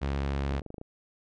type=tone with vibrato; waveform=sawtooth; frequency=69.3 Hz; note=C#2; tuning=in tune; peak=-24 dBFS; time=0.01-0.61 s; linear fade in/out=20 ms; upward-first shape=sine; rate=14 Hz; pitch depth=11 cents each way
type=clicks; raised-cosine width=2 ms; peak=-27 dBFS; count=9; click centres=0.515 / 0.546 / 0.581 / 0.618 / 0.663 / 0.704 / 0.743 / 0.782 / 0.814 s
effects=low-pass 4000 Hz 12 dB/octave